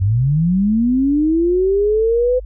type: linear sweep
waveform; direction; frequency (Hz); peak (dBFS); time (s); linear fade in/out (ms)
sine; up; 89.8 to 510; -12; 0-2.4; 20
effects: added 50 Hz sine -28 dBFS peak until 2.45 s